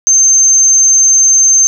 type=tone; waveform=sine; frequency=6290 Hz; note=G8; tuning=5 cents sharp; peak=-4 dBFS; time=0.07-1.67 s; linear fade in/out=0 ms; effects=none